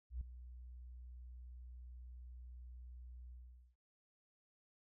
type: tone with ADSR envelope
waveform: sine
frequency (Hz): 61.4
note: B1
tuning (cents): -9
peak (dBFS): -37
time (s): 0.1-3.76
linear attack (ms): 110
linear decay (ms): 4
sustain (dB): -13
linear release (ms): 450
effects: none